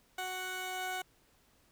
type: tone pair together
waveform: 15% pulse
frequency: 370 / 741.3 Hz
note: F#4 / F#5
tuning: 0 / +3 cents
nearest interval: octave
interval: 1203 cents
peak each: -37 / -31 dBFS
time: 0.18-1.02 s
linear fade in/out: 5 ms
effects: pink hiss -68 dBFS RMS until 1.71 s